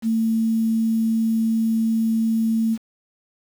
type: tone with quantisation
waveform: sine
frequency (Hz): 224.3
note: A3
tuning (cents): +34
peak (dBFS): -17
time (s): 0.02-2.78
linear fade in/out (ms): 50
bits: 7
effects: none